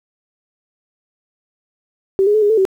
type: tone with pitch steps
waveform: sine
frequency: 386.7 / 415.1 / 431.7 / 411.6 / 442.6 / 382.2 Hz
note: G4 / G#4 / A4 / G#4 / A4 / G4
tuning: -24 / -1 / -33 / -16 / +10 / -44 cents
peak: -10 dBFS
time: 2.19-2.652 s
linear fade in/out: 0 ms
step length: 77 ms
effects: 8-bit